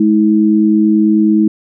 sine tone pair together, 211.8 / 321.1 Hz, G#3 / E4, +34 / -45 cents, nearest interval perfect fifth, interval 721 cents, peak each -10 dBFS, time 0-1.48 s, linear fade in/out 5 ms, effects none

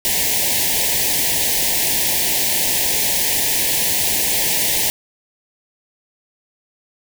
white band-stop noise, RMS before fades -18 dBFS, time 0.05-4.9 s, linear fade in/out 0 ms, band 970 to 1700 Hz, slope 96 dB/octave, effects none

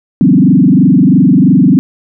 sine tone with frequency modulation, 220.8 Hz, A3, 6 cents sharp, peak -3 dBFS, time 0.21-1.79 s, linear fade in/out 0 ms, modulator 23 Hz, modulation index 2.8, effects none

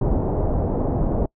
pink low-pass noise, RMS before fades -21 dBFS, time 0.01-1.26 s, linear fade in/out 5 ms, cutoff 730 Hz, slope 24 dB/octave, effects noise-tail reverb RT60 0.1 s tail -24 dB re dry

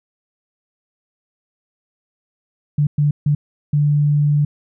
sine tone bursts at uneven times, 146.83 Hz, D3, in tune, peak -12 dBFS, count 4, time 2.78-2.87 / 2.98-3.11 / 3.26-3.35 / 3.73-4.45 s, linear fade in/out 5 ms, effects none

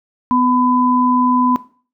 sine tone pair together, 249.8 / 1004 Hz, B3 / B5, +20 / +28 cents, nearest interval 2 octaves, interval 2408 cents, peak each -14 dBFS, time 0.31-1.56 s, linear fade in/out 0 ms, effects noise-tail reverb RT60 0.4 s tail -17 dB re dry

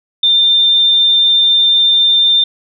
sine tone, 3594 Hz, A7, 36 cents sharp, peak -7 dBFS, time 0.23-2.44 s, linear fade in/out 5 ms, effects none

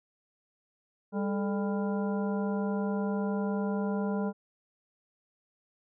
harmonic tone with a mistuned harmonic, 199.5 Hz, G3, 31 cents sharp, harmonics 1 / 2 / 3 / 4 / 5 / 7, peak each -29 / -35 / -39 / -41 / -43 / -46 dBFS, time 1.12-4.33 s, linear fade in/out 50 ms, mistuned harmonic 2, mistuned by +150 cents, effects none

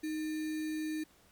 sine tone with sample-and-hold, 311.1 Hz, D#4, in tune, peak -33 dBFS, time 0.03-1.04 s, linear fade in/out 10 ms, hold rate 2100 Hz, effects pink hiss -64 dBFS RMS until 1.31 s + MP3 96 kbps

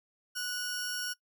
sawtooth tone pair together, 1471 / 5554 Hz, F#6 / F8, -11 / -10 cents, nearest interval octave + major seventh, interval 2301 cents, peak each -32 / -35 dBFS, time 0.35-1.14 s, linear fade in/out 20 ms, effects noise-tail reverb RT60 0.1 s tail -20 dB re dry

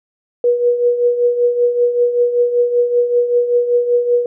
sine tone with tremolo, 483.7 Hz, B4, 36 cents flat, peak -8 dBFS, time 0.44-4.26 s, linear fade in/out 2 ms, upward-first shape triangle, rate 5.2 Hz, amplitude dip 70%, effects none

